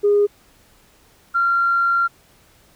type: tone pair in turn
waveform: sine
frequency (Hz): 410 / 1379.1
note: G#4 / F6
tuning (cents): -22 / -22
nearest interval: octave + major sixth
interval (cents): 2100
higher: second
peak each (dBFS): -11 / -14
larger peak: first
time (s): 0.03-0.27 / 1.34-2.08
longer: second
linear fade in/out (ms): 20
effects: tanh soft clip ceiling -8 dBFS + pink hiss -54 dBFS RMS until 2.75 s